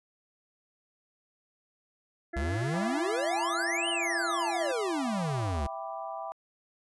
harmonic tone, 340.5 Hz, F4, 44 cents flat, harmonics 1 / 2 / 4 / 5 / 6, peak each -36 / -39 / -48 / -41 / -47 dBFS, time 2.33-4.72 s, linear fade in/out 10 ms
square exponential two-way sweep, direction up then down, 63 to 3100 to 66 Hz, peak -30 dBFS, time 2.36-5.67 s, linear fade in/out 5 ms, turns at 3.89 s
sine chord, E minor seventh, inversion none, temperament equal, 659.3 / 784 / 987.8 / 1174.7 Hz, E5 / G5 / B5 / D6, 0 / 0 / 0 / 0 cents, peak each -39 / -39 / -42 / -43 dBFS, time 2.74-6.32 s, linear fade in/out 0 ms
effects resampled to 24000 Hz

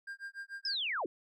triangle tone with tremolo, 1600 Hz, G6, 35 cents sharp, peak -37 dBFS, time 0.07-0.77 s, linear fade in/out 5 ms, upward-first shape sine, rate 6.8 Hz, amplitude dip 100%
sine linear sweep, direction down, 5274 to 277.2 Hz, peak -32 dBFS, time 0.65-1.06 s, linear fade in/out 2 ms
effects none

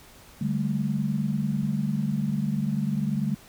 sine chord, D suspended fourth, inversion none, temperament equal with one note detuned, 146.83 / 196 / 216.2 Hz, D3 / G3 / A3, 0 / 0 / -30 cents, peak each -28 dBFS, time 0.41-3.35 s, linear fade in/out 5 ms, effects pink hiss -51 dBFS RMS until 3.48 s

